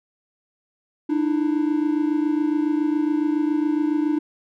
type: tone pair together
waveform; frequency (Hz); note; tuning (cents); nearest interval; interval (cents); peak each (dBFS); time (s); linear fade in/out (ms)
triangle; 298.3 / 325.5; D4 / E4; +27 / -22; major second; 151; -18 / -22; 1.09-4.19; 10
effects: none